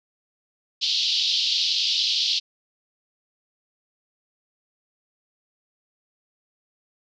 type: band-pass noise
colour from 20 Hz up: white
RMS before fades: -23 dBFS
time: 0.81-2.4 s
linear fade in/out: 20 ms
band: 3000 to 4900 Hz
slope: 48 dB/octave
effects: none